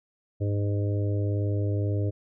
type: harmonic tone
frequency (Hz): 102.1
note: G#2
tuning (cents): -29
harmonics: 1 / 3 / 4 / 5 / 6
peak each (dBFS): -24 / -34 / -36 / -38 / -40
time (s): 0.4-2.11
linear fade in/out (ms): 20
effects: none